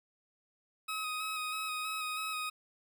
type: tone with vibrato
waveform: 20% pulse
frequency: 1265 Hz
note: D#6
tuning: 28 cents sharp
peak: -30 dBFS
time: 0.88-2.5 s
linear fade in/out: 10 ms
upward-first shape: square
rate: 3.1 Hz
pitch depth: 19 cents each way
effects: none